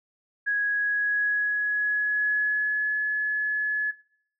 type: tone with pitch glide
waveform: sine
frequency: 1661.2 to 1705.9 Hz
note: G#6 to G#6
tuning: 0 to +46 cents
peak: -22 dBFS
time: 0.46-3.92 s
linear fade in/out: 20 ms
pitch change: +46 cents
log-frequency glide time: 0.64-2.95 s
effects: noise-tail reverb RT60 0.6 s tail -20 dB re dry